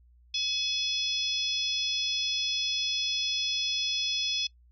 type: harmonic tone with a mistuned harmonic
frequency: 853 Hz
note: G#5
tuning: 46 cents sharp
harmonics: 3 / 4 / 5 / 6 / 7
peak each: -36 / -30 / -41 / -32 / -41 dBFS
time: 0.34-4.47 s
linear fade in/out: 5 ms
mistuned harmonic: 7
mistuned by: -31 cents
effects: noise-tail reverb RT60 0.1 s tail -23 dB re dry + added 60 Hz sine -56 dBFS peak until 4.71 s